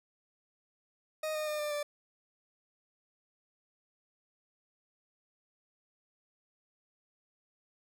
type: tone with pitch steps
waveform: 40% pulse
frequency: 622.3 / 613.4 / 604.6 / 595.9 / 587.4 Hz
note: D#5 / D#5 / D#5 / D5 / D5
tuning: 0 / -25 / -50 / +25 / 0 cents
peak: -32 dBFS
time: 1.23-1.83 s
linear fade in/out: 5 ms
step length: 120 ms
effects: none